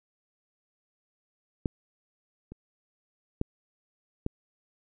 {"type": "clicks", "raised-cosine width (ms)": 3, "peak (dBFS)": [-14, -29, -14, -16], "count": 4, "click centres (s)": [1.658, 2.52, 3.414, 4.264], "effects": []}